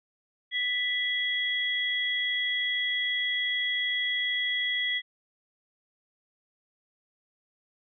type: tone pair together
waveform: sine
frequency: 1975.5 / 3322 Hz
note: B6 / G#7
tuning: 0 / 0 cents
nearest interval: major sixth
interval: 900 cents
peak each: -28 / -29 dBFS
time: 0.51-5.02 s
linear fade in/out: 50 ms
effects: none